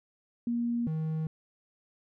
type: tone pair in turn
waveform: sine / triangle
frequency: 236.7 / 157.98 Hz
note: A#3 / D#3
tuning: +27 / +27 cents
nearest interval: perfect fifth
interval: 700 cents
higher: first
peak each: -27 dBFS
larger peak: neither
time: 0.47-0.87 / 0.87-1.27 s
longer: neither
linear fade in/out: 2 ms
effects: none